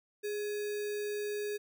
sine tone with sample-and-hold, 415.3 Hz, G#4, in tune, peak -33 dBFS, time 0.23-1.58 s, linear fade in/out 20 ms, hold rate 2100 Hz, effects none

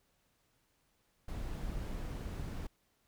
brown noise, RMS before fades -40 dBFS, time 1.28-2.67 s, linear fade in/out 5 ms
clicks, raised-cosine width 5 ms, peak -34 dBFS, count 6, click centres 1.698 / 1.823 / 1.945 / 2.137 / 2.398 / 2.486 s
effects pink hiss -75 dBFS RMS until 3.07 s

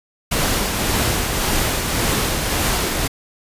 pink noise with tremolo, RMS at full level -18 dBFS, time 0.31-3.08 s, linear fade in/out 10 ms, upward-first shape triangle, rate 1.8 Hz, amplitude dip 35%, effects resampled to 32000 Hz

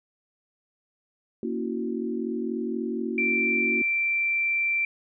sine chord, F# dominant seventh, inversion first, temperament equal, 233.1 / 277.2 / 329.6 / 370 Hz, A#3 / C#4 / E4 / F#4, 0 / 0 / 0 / 0 cents, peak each -30 / -35 / -33 / -32 dBFS, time 1.43-3.82 s, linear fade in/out 2 ms
sine tone, 2349 Hz, D7, in tune, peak -22 dBFS, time 3.18-4.85 s, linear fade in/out 2 ms
effects none

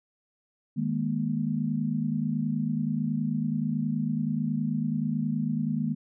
sine chord, D# suspended fourth, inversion none, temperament equal with one note detuned, 155.56 / 207.7 / 237 Hz, D#3 / G#3 / A#3, 0 / 0 / +29 cents, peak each -30 / -30 / -29 dBFS, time 0.76-5.95 s, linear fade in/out 20 ms, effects none

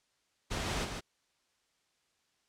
pink noise with echo, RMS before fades -35 dBFS, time 0.5-0.86 s, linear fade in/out 20 ms, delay 150 ms, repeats 1, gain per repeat -5 dB, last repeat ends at 1.01 s, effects white hiss -75 dBFS RMS until 2.48 s + low-pass 7000 Hz 12 dB/octave

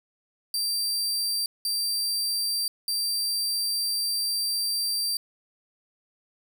sawtooth tone bursts at uneven times, 4699 Hz, D8, in tune, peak -22 dBFS, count 3, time 0.54-1.46 / 1.65-2.68 / 2.88-5.17 s, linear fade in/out 2 ms, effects none

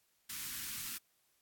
white band-stop noise, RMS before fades -42 dBFS, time 0.29-0.98 s, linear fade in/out 10 ms, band 280 to 1200 Hz, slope 24 dB/octave, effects white hiss -75 dBFS RMS until 1.41 s + AAC 64 kbps

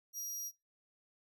sawtooth tone, 5730 Hz, F8, 44 cents sharp, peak -36 dBFS, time 0.13-0.52 s, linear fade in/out 50 ms, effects noise-tail reverb RT60 0.2 s tail -21 dB re dry

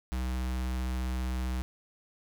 square tone with notch filter, 63.2 Hz, B1, 41 cents sharp, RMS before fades -32 dBFS, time 0.12-1.62 s, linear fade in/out 0 ms, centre 500 Hz, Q 2, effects none

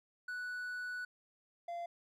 triangle tone pair in turn, 1480 / 688.5 Hz, F#6 / F5, 0 / -25 cents, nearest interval octave + minor second, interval 1325 cents, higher first, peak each -37 / -37 dBFS, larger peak neither, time 0.28-1.05 / 1.68-1.86 s, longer first, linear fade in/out 5 ms, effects none

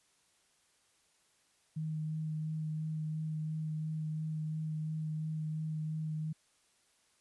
sine tone with vibrato, 156.1 Hz, D#3, 6 cents sharp, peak -34 dBFS, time 1.76-6.33 s, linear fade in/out 10 ms, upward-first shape sine, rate 2.9 Hz, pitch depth 12 cents each way, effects white hiss -71 dBFS RMS until 7.2 s + resampled to 24000 Hz

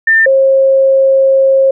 sine tone pair in turn, 1795 / 537.4 Hz, A6 / C5, +34 / +46 cents, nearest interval octave + major sixth, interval 2088 cents, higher first, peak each -5 dBFS, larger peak neither, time 0.07-0.26 / 0.26-1.71 s, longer second, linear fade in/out 5 ms, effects none

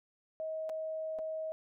sine tone with dropouts, 634 Hz, D#5, 32 cents sharp, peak -35 dBFS, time 0.4-1.52 s, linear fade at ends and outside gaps 0 ms, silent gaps 0.693-0.697 / 1.187-1.191 s, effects none

